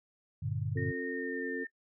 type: chord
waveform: sine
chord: G minor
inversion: none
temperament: just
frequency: 98 / 117.6 / 147 Hz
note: G2 / Bb2 / D3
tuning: 0 / +16 / +2 cents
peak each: -36 dBFS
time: 0.42-0.92 s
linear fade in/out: 10 ms
type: harmonic tone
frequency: 89.3 Hz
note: F2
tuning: 39 cents sharp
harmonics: 3 / 4 / 5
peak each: -38 / -41 / -37 dBFS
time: 0.75-1.65 s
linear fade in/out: 20 ms
type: tone with pitch glide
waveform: sine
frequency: 1844 to 1801.9 Hz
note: A#6 to A6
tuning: -19 to +41 cents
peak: -39 dBFS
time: 0.77-1.67 s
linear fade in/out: 5 ms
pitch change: -40 cents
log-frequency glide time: 1.08-1.46 s
effects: noise-tail reverb RT60 0.1 s tail -20 dB re dry

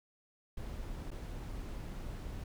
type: noise with dropouts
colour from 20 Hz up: brown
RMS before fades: -42 dBFS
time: 0.57-2.44 s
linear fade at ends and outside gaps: 5 ms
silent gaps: 1.106-1.114 s
effects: none

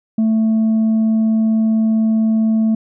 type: tone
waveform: sine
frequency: 221.1 Hz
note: A3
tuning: 9 cents sharp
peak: -9 dBFS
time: 0.18-2.75 s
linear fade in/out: 5 ms
effects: tanh soft clip ceiling -11 dBFS

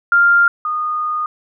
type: tone pair in turn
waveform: sine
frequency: 1396.9 / 1229 Hz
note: F6 / D#6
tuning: 0 / -22 cents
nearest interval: major second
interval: 222 cents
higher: first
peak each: -8 / -17 dBFS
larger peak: first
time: 0.12-0.48 / 0.65-1.26 s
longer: second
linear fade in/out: 2 ms
effects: none

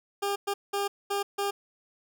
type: tone bursts at uneven times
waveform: 20% pulse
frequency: 401.9 Hz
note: G4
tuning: 43 cents sharp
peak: -22 dBFS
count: 5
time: 0.22-0.36 / 0.47-0.54 / 0.73-0.88 / 1.1-1.23 / 1.38-1.51 s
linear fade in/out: 10 ms
effects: none

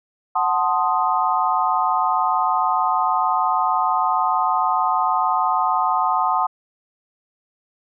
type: chord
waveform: sine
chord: F# diminished seventh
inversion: none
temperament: equal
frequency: 740 / 880 / 1046.5 / 1244.5 Hz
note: F#5 / A5 / C6 / Eb6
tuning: 0 / 0 / 0 / 0 cents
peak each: -22 dBFS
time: 0.35-6.47 s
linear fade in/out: 10 ms
effects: none

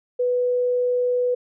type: tone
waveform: sine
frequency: 494.1 Hz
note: B4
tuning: 1 cent sharp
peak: -18 dBFS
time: 0.19-1.35 s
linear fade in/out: 10 ms
effects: none

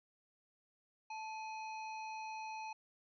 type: harmonic tone with a mistuned harmonic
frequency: 838 Hz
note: G#5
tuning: 15 cents sharp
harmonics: 1 / 3 / 5 / 7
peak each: -43 / -50 / -60 / -62 dBFS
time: 1.1-2.73 s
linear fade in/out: 5 ms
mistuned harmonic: 1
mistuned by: +77 cents
effects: none

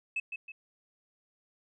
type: tone with echo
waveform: sine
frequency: 2600 Hz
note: E7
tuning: 24 cents flat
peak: -28 dBFS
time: 0.16-0.2 s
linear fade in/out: 5 ms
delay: 160 ms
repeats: 2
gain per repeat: -7 dB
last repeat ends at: 0.52 s
effects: tanh soft clip ceiling -26 dBFS

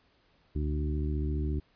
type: harmonic tone with a mistuned harmonic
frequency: 74.5 Hz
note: D2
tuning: 25 cents sharp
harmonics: 1 / 2 / 3 / 4 / 5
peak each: -29 / -36 / -41 / -38 / -41 dBFS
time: 0.55-1.6 s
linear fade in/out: 10 ms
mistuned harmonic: 1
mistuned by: -43 cents
effects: pink hiss -67 dBFS RMS until 1.75 s + resampled to 11025 Hz

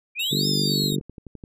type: exponential two-way sweep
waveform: sine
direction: up then down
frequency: 2325 to 5270 to 4041 Hz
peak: -24 dBFS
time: 0.15-0.91 s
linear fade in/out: 50 ms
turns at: 0.47 s
type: tone with vibrato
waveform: sawtooth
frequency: 3721 Hz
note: A#7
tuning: 4 cents flat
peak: -25 dBFS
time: 0.19-0.96 s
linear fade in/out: 10 ms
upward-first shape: sine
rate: 2 Hz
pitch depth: 66 cents each way
type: harmonic tone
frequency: 49 Hz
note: G1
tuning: in tune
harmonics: 3 / 4 / 5 / 6 / 7 / 8 / 9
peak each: -26 / -28 / -30 / -32 / -33 / -34 / -35 dBFS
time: 0.31-1 s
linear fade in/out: 10 ms
type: click train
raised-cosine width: 3 ms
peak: -26 dBFS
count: 8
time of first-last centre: 0.84-1.438 s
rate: 11.7 Hz
effects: none

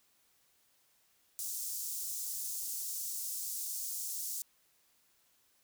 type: high-pass noise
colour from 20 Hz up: pink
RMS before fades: -39 dBFS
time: 1.39-4.42 s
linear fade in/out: 0 ms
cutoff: 6200 Hz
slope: 24 dB/octave
effects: white hiss -71 dBFS RMS until 5.63 s

